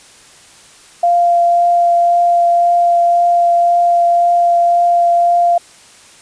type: tone with vibrato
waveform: sine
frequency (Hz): 693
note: F5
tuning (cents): -14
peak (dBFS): -8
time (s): 1.03-5.58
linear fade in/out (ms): 5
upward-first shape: triangle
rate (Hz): 1.9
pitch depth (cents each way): 9
effects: white hiss -42 dBFS RMS until 6.21 s + resampled to 22050 Hz